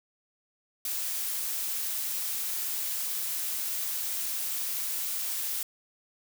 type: noise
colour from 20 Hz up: blue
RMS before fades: -32 dBFS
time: 0.85-5.63 s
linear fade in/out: 2 ms
effects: none